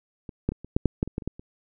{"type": "clicks", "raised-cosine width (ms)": 3, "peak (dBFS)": [-24, -10, -21, -26, -7, -6, -9, -22, -15, -26, -15, -28], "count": 12, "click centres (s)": [0.292, 0.49, 0.52, 0.646, 0.765, 0.857, 1.029, 1.076, 1.181, 1.222, 1.276, 1.395], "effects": []}